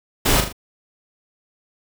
pink noise with echo, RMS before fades -17 dBFS, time 0.25-0.41 s, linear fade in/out 10 ms, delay 39 ms, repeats 3, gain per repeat -6 dB, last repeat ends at 0.527 s, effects none

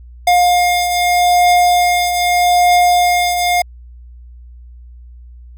square beating tone pair, 710 / 710.81 Hz, F5 / F5, +28 / +30 cents, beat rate 0.81 Hz, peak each -11 / -19 dBFS, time 0.27-3.62 s, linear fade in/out 5 ms, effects added 60 Hz sine -34 dBFS peak until 5.57 s

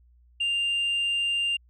sine tone, 2794 Hz, F7, in tune, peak -21 dBFS, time 0.4-1.57 s, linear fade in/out 10 ms, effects tanh soft clip ceiling -22 dBFS + added 60 Hz sine -55 dBFS peak until 1.69 s

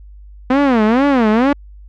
sawtooth tone with vibrato, 246.9 Hz, B3, in tune, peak -6 dBFS, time 0.5-1.53 s, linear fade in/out 5 ms, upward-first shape sine, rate 2.2 Hz, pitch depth 260 cents each way, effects added 50 Hz sine -35 dBFS peak until 1.88 s + low-pass 2000 Hz 12 dB/octave

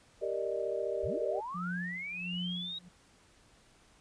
sine chord, Eb major seventh, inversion first, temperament equal, 392 / 466.2 / 587.3 / 622.3 Hz, G4 / Bb4 / D5 / Eb5, 0 / 0 / 0 / 0 cents, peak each -37 dBFS, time 0.21-1.41 s, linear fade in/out 20 ms
sine linear sweep, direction up, 31.03 to 3833 Hz, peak -37 dBFS, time 1.03-2.79 s, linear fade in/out 10 ms
sine tone with tremolo, 178.1 Hz, F3, 34 cents sharp, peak -34 dBFS, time 1.54-2.89 s, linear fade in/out 10 ms, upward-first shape sine, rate 1.4 Hz, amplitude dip 95%
effects pink hiss -63 dBFS RMS until 4 s + resampled to 22050 Hz

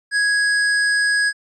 square tone, 1661.2 Hz, G#6, in tune, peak -16 dBFS, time 0.11-1.33 s, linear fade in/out 50 ms, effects resampled to 24000 Hz

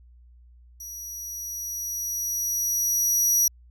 sawtooth tone with level ramp, 5800 Hz, F#8, 35 cents flat, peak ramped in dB -34 to -15 dBFS, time 0.8-3.48 s, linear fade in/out 5 ms, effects added 60 Hz sine -49 dBFS peak until 3.7 s

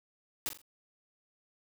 white noise with echo, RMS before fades -34 dBFS, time 0.46-0.49 s, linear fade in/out 0 ms, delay 42 ms, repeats 3, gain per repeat -9 dB, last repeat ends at 0.616 s, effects none

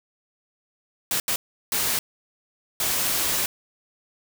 white noise bursts at uneven times, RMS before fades -24 dBFS, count 4, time 1.11-1.2 / 1.28-1.36 / 1.72-1.99 / 2.8-3.46 s, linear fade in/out 2 ms, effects none

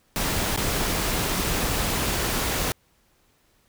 pink noise with dropouts, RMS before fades -25 dBFS, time 0.16-2.72 s, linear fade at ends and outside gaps 0 ms, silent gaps 0.562-0.575 s, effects pink hiss -64 dBFS RMS until 3.68 s

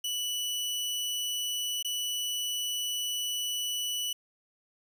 sawtooth tone with dropouts, 2960 Hz, F#7, in tune, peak -27 dBFS, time 0.04-4.13 s, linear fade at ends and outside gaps 5 ms, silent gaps 1.827-1.846 s, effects none

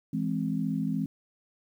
sine chord, E augmented, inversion none, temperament equal, 164.81 / 207.7 / 261.6 Hz, E3 / G#3 / B#3, 0 / 0 / 0 cents, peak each -31 dBFS, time 0.13-1.06 s, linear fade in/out 5 ms, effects 10-bit

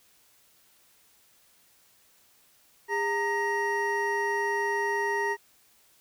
triangle tone cluster, 406.2 / 920 / 1889 Hz, G#4 / A#5 / A#6, -38 / -23 / +22 cents, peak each -28 dBFS, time 2.88-5.37 s, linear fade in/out 50 ms, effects white hiss -62 dBFS RMS until 6 s

